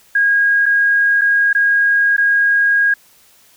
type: tone with dropouts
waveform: sine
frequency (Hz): 1635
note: G#6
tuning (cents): -28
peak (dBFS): -10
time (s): 0.15-2.94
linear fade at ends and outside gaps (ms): 5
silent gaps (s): 0.658-0.662 / 1.212-1.216 / 1.53-1.549 / 2.166-2.179
effects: white hiss -50 dBFS RMS until 3.56 s